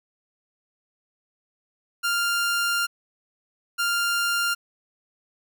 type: tone pair in turn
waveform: sawtooth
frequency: 1396.9 / 1396.9 Hz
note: F6 / F6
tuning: 0 / 0 cents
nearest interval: unison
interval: 0 cents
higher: neither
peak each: -18 dBFS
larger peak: neither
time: 2.03-2.87 / 3.78-4.55 s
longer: first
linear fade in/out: 20 ms
effects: none